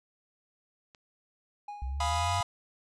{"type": "click", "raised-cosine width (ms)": 0.2, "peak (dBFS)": -35, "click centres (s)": 0.948}
{"type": "tone with exponential decay", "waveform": "triangle", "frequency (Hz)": 825, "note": "G#5", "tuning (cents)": -12, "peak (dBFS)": -34, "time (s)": [1.68, 2.28], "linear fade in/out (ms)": 5, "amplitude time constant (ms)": 130}
{"type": "linear sweep", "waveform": "sine", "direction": "up", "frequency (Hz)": [61.74, 96.1], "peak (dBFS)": -31, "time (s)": [1.82, 2.41], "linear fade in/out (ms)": 0}
{"type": "chord", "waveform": "45% pulse", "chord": "F half-diminished seventh", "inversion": "none", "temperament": "equal", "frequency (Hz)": [698.5, 830.6, 987.8, 1244.5], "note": ["F5", "Ab5", "Cb6", "Eb6"], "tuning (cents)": [0, 0, 0, 0], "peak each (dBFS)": [-33, -36, -32, -36], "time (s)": [2, 2.43], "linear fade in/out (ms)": 5}
{"effects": ["resampled to 22050 Hz"]}